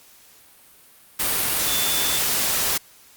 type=tone in noise; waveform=sine; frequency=3510 Hz; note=A7; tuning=5 cents flat; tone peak=-27 dBFS; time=1.67-2.19 s; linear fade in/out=10 ms; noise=white; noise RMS=-22 dBFS; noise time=1.19-2.78 s; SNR=-8 dB; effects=white hiss -51 dBFS RMS until 3.16 s + Opus 48 kbps